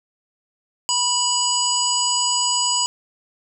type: harmonic tone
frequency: 981 Hz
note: B5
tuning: 12 cents flat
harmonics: 1 / 3 / 5 / 7 / 8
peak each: -24 / -24 / -24 / -24 / -24 dBFS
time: 0.89-2.86 s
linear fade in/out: 0 ms
effects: none